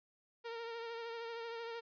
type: tone with vibrato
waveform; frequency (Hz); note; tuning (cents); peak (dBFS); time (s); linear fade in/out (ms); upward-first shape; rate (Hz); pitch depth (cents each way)
sawtooth; 462.3; A#4; -14; -38; 0.44-1.81; 20; triangle; 13; 35
effects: resampled to 11025 Hz